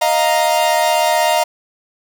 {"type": "chord", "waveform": "45% pulse", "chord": "Eb suspended second", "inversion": "none", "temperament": "equal", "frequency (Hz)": [622.3, 698.5, 932.3], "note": ["Eb5", "F5", "Bb5"], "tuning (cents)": [0, 0, 0], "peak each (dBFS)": -17, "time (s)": [0.01, 1.44], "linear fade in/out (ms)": 10, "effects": []}